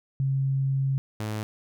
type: tone pair in turn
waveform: sine / sawtooth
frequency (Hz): 135.4 / 107.47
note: C#3 / A2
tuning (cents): -40 / -40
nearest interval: major third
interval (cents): 400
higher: first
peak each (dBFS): -22 / -25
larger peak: first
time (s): 0.2-0.98 / 1.2-1.43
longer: first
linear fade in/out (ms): 0
effects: none

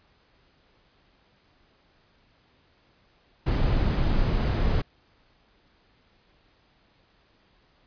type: noise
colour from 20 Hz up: brown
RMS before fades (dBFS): -23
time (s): 3.46-4.82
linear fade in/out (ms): 10
effects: pink hiss -63 dBFS RMS until 7.86 s + resampled to 11025 Hz

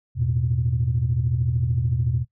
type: chord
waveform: sine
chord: E suspended fourth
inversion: none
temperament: equal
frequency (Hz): 82.41 / 110 / 123.47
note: E2 / A2 / B2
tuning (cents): 0 / 0 / 0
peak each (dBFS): -26 / -26 / -21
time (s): 0.15-2.25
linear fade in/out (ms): 50
effects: noise-tail reverb RT60 0.1 s tail -18 dB re dry + tanh soft clip ceiling -11 dBFS

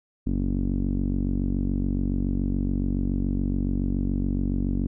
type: tone with low-pass filter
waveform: sawtooth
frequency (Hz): 47.08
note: F#1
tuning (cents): +31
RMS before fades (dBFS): -25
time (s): 0.26-4.87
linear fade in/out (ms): 10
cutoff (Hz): 260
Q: 4.6
effects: none

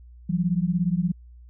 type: beating tone pair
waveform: sine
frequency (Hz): 169.3 / 186.3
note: E3 / F#3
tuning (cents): +46 / +12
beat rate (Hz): 17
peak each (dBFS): -23 / -24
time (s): 0.29-1.12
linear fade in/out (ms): 10
effects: added 60 Hz sine -44 dBFS peak until 1.49 s

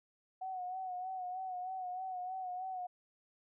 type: tone with vibrato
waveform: sine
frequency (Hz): 740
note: F#5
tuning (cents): 0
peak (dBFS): -38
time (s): 0.41-2.87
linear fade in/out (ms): 10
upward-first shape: sine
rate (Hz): 3.2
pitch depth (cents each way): 45
effects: none

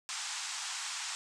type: band-pass noise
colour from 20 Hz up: white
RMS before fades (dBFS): -39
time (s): 0.09-1.15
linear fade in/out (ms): 0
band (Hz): 790 to 8300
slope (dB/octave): 48
effects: none

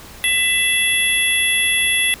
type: tone cluster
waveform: sine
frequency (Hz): 1998 / 2659 / 3380 / 11070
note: B6 / E7 / G#7 / F9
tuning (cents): +20 / +14 / +30 / -16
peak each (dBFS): -20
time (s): 0.24-2.14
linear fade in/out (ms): 0
effects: pink hiss -39 dBFS RMS until 2.2 s

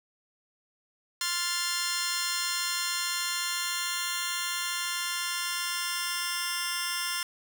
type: chord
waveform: 10% pulse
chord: F major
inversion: second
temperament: just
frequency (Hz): 1047.7 / 1396.9 / 1746.1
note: C6 / F6 / A6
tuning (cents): +2 / 0 / -14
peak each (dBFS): -25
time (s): 1.21-7.23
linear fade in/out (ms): 2
effects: none

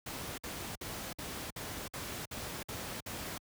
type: noise bursts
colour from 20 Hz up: pink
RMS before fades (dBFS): -41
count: 9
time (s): 0.06-3.38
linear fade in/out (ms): 5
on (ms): 320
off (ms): 55
effects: high-pass 60 Hz 12 dB/octave

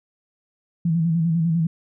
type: tone with vibrato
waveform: sine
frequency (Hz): 165.6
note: E3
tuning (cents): +8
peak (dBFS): -17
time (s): 0.85-1.67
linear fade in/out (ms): 5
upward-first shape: square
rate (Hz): 10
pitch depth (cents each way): 53
effects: none

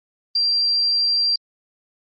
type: tone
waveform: sine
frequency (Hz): 4728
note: D8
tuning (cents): +11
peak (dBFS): -16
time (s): 0.35-1.36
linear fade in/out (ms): 5
effects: Opus 32 kbps

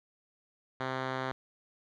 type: tone with low-pass filter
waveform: 5% pulse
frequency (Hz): 130.81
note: C3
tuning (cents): 0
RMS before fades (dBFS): -35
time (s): 0.8-1.32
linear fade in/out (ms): 2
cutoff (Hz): 2800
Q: 0.99
effects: none

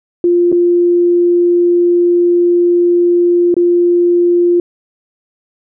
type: tone with dropouts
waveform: sine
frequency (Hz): 349.2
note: F4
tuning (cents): 0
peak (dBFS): -7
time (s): 0.24-4.6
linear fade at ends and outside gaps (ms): 2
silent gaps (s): 0.518-0.525 / 3.542-3.566
effects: none

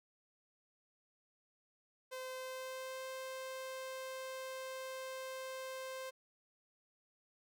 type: tone with pitch glide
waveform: sawtooth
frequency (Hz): 516 to 523.2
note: C5 to C5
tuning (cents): -24 to 0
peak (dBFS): -39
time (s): 2.11-6.11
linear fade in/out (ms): 20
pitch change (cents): +24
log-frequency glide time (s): 2.33-3.06
effects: none

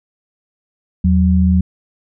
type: tone pair together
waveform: sine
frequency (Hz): 80.62 / 185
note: E2 / F#3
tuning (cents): -38 / 0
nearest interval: octave + major second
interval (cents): 1438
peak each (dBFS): -12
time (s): 1.04-1.61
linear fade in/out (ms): 5
effects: none

